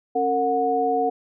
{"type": "tone cluster", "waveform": "sine", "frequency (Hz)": [272.7, 456.9, 731], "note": ["C#4", "A#4", "F#5"], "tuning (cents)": [-28, -35, -21], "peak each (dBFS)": [-28, -23, -21], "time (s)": [0.15, 1.1], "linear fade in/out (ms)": 10, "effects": []}